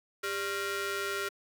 sawtooth ring-modulated tone, 493.9 Hz, B4, in tune, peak -24 dBFS, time 0.23-1.29 s, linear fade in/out 10 ms, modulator 893 Hz, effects high-pass 300 Hz 12 dB/octave

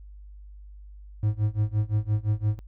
triangle tone with tremolo, 106.1 Hz, G#2, 38 cents sharp, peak -17 dBFS, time 1.23-2.59 s, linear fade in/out 0 ms, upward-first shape sine, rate 5.8 Hz, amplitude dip 95%, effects added 50 Hz sine -42 dBFS peak until 2.67 s

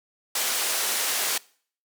white band-pass noise, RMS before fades -26 dBFS, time 0.35-1.38 s, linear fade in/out 5 ms, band 420 to 12000 Hz, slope 12 dB/octave, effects noise-tail reverb RT60 0.5 s tail -23 dB re dry

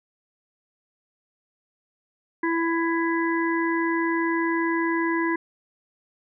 harmonic tone, 332.5 Hz, E4, 15 cents sharp, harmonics 1 / 3 / 5 / 6, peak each -23 / -28 / -30 / -31 dBFS, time 2.43-5.36 s, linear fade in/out 5 ms, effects none

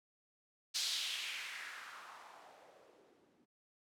violet noise with low-pass filter sweep, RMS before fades -45 dBFS, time 0.74-3.46 s, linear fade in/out 20 ms, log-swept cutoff 4700 to 260 Hz, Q 2.4, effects none

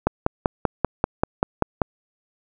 click train, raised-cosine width 1 ms, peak -3 dBFS, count 10, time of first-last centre 0.07-1.818 s, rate 5.15 Hz, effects none

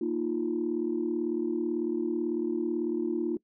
sine chord, Bb suspended fourth, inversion none, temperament equal, 233.1 / 311.1 / 349.2 Hz, Bb3 / Eb4 / F4, 0 / 0 / 0 cents, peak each -33 / -31 / -29 dBFS, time 0.01-3.37 s, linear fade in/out 5 ms, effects noise-tail reverb RT60 0.1 s tail -23 dB re dry + tanh soft clip ceiling -19 dBFS

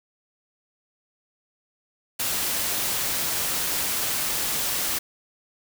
white noise, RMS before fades -26 dBFS, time 2.19-4.99 s, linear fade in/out 10 ms, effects none

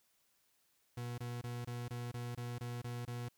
40% pulse tone bursts, 120.7 Hz, B2, 39 cents flat, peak -39 dBFS, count 10, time 0.97-3.286 s, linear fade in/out 5 ms, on 210 ms, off 24 ms, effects white hiss -75 dBFS RMS until 3.37 s

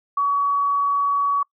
sine tone, 1131 Hz, C#6, 34 cents sharp, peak -17 dBFS, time 0.17-1.43 s, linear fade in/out 5 ms, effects noise-tail reverb RT60 0.1 s tail -26 dB re dry

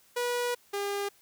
sawtooth tone pair in turn, 486.2 / 403.1 Hz, B4 / G4, -27 / +48 cents, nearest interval minor third, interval 325 cents, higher first, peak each -24 / -26 dBFS, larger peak first, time 0.16-0.55 / 0.73-1.09 s, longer first, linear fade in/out 10 ms, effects white hiss -62 dBFS RMS until 1.21 s

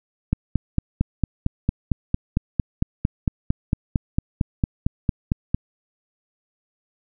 click train, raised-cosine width 5 ms, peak -6 dBFS, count 24, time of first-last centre 0.33-5.545 s, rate 4.41 Hz, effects none

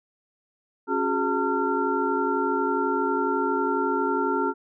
sine tone cluster, 274.4 / 364.4 / 416.5 / 903 / 1375 Hz, C#4 / F#4 / G#4 / A5 / F6, -17 / -26 / +5 / +45 / -27 cents, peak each -28 dBFS, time 0.87-4.54 s, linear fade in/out 50 ms, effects none

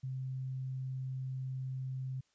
sine tone, 130.81 Hz, C3, in tune, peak -36 dBFS, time 0.03-2.21 s, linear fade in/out 10 ms, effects white hiss -75 dBFS RMS until 2.34 s + resampled to 16000 Hz

